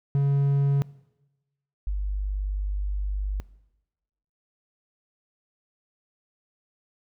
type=tone pair in turn; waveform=triangle / sine; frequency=140 / 49.5 Hz; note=C#3 / G1; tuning=+18 / +18 cents; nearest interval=octave + tritone; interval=1800 cents; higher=first; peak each=-17 / -24 dBFS; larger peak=first; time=0.15-0.82 / 1.87-3.4 s; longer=second; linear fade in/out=0 ms; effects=noise-tail reverb RT60 1.0 s tail -21 dB re dry